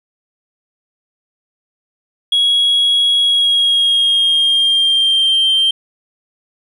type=tone with pitch glide; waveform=sine; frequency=3322 to 3148 Hz; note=G#7 to G7; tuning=0 to +7 cents; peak=-8 dBFS; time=2.32-5.71 s; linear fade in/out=5 ms; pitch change=-93 cents; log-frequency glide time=3.21-5.41 s; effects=tanh soft clip ceiling -8 dBFS + 8-bit